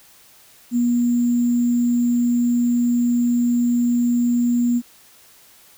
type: tone with sample-and-hold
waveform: sine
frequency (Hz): 240.6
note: B3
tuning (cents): -45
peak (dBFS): -15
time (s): 0.71-4.82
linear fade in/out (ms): 50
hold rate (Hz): 7350
effects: white hiss -50 dBFS RMS until 5.77 s